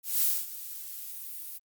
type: noise with ADSR envelope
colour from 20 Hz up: violet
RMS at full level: -24 dBFS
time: 0.03-1.59 s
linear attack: 190 ms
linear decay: 240 ms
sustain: -16 dB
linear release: 27 ms
effects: Opus 48 kbps